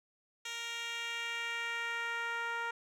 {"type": "tone with band-pass filter sweep", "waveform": "10% pulse", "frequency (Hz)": 466.2, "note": "A#4", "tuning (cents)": 0, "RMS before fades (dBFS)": -38, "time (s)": [0.45, 2.71], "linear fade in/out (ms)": 5, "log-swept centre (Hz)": [4200, 1200], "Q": 1.3, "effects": []}